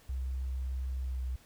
sine tone with pitch glide, 64.8 to 63.65 Hz, C2 to C2, -16 to -47 cents, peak -32 dBFS, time 0.09-1.36 s, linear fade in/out 5 ms, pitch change -31 cents, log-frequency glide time 1-1.19 s, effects pink hiss -61 dBFS RMS until 1.45 s

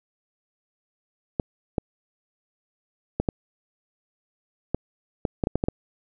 clicks, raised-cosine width 2 ms, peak -9 dBFS, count 11, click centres 1.398 / 1.782 / 3.2 / 3.288 / 4.746 / 5.252 / 5.438 / 5.471 / 5.556 / 5.639 / 5.685 s, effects none

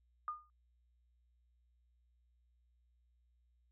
sine tone with exponential decay, 1218 Hz, D#6, 37 cents flat, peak -34 dBFS, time 0.28-0.5 s, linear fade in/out 1 ms, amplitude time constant 46 ms, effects added 60 Hz sine -70 dBFS peak until 3.71 s

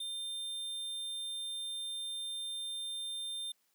square tone, 3600 Hz, A7, 39 cents sharp, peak -38 dBFS, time 0-3.52 s, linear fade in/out 5 ms, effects white hiss -75 dBFS RMS until 3.74 s + high-pass 150 Hz 12 dB/octave

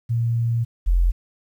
sine tone pair in turn, 116.54 / 43.65 Hz, A#2 / F1, 0 / 0 cents, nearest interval octave + perfect fourth, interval 1700 cents, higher first, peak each -18 / -14 dBFS, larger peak second, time 0.09-0.65 / 0.86-1.12 s, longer first, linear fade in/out 20 ms, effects 9-bit

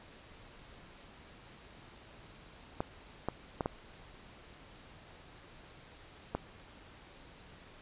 clicks, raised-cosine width 1 ms, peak -18 dBFS, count 5, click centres 2.805 / 3.286 / 3.608 / 3.659 / 6.35 s, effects pink hiss -55 dBFS RMS until 7.81 s + resampled to 8000 Hz

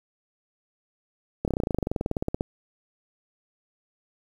slowing click train, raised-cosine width 2 ms, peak -12 dBFS, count 23, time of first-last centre 1.45-2.409 s, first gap 28 ms, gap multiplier 1.04, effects 8-bit

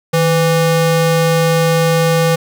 square ring-modulated tone, 330 Hz, E4, 2 cents sharp, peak -8 dBFS, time 0.13-2.36 s, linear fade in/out 10 ms, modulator 172 Hz, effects none

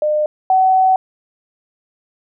sine tone pair in turn, 605 / 754.2 Hz, D#5 / F#5, -49 / +33 cents, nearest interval major third, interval 382 cents, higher second, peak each -13 / -9 dBFS, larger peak second, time 0.02-0.26 / 0.5-0.96 s, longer second, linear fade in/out 2 ms, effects none

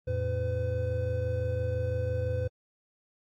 triangle tone cluster, 86.3 / 112.2 / 506 Hz, F2 / A2 / B4, -20 / +34 / +42 cents, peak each -30 dBFS, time 0.07-2.48 s, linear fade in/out 10 ms, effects AAC 48 kbps

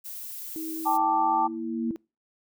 violet noise, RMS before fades -38 dBFS, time 0.04-0.98 s, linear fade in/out 20 ms
sine tone with pitch glide, 319.6 to 329.5 Hz, D#4 to E4, +47 to -1 cents, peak -32 dBFS, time 0.56-1.96 s, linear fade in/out 0 ms, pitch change +52 cents, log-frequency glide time 0.67-1.56 s
sine tone with exponential growth, 233.1 Hz, A#3, in tune, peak -24 dBFS, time 0.62-1.91 s, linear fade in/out 2 ms, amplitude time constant 280 ms
sine chord, G suspended second, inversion none, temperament equal, 784 / 880 / 1174.7 Hz, G5 / A5 / D6, 0 / 0 / 0 cents, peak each -26 / -23 / -28 dBFS, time 0.85-1.48 s, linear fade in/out 20 ms
effects noise-tail reverb RT60 0.3 s tail -25 dB re dry

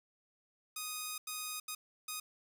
5% pulse tone bursts at uneven times, 1244.5 Hz, D#6, in tune, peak -27 dBFS, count 4, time 0.76-1.18 / 1.27-1.6 / 1.68-1.75 / 2.08-2.2 s, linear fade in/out 5 ms, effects none

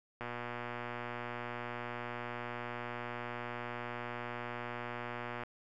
click train, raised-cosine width 0.5 ms, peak -25 dBFS, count 628, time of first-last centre 0.21-5.435 s, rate 120 Hz, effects none

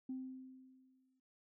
sine tone with exponential decay, 260 Hz, C4, 11 cents flat, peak -38 dBFS, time 0.09-1.2 s, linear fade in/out 5 ms, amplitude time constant 240 ms, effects noise-tail reverb RT60 0.3 s tail -20 dB re dry + tanh soft clip ceiling -35 dBFS

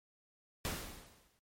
pink noise with exponential decay, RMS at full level -36 dBFS, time 0.65-1.39 s, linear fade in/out 0 ms, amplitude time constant 160 ms, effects MP3 64 kbps

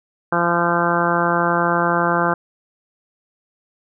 harmonic tone, 171.9 Hz, F3, 27 cents flat, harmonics 1 / 2 / 3 / 4 / 5 / 6 / 7 / 8 / 9, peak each -24 / -24 / -24 / -24 / -24 / -24 / -24 / -24 / -24 dBFS, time 0.32-2.34 s, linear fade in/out 5 ms, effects none

